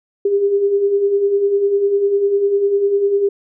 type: beating tone pair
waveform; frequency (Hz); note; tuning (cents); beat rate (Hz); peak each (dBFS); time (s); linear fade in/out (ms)
sine; 392 / 402; G4 / G4; 0 / +44; 10; -22 / -13; 0.25-3.29; 5
effects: none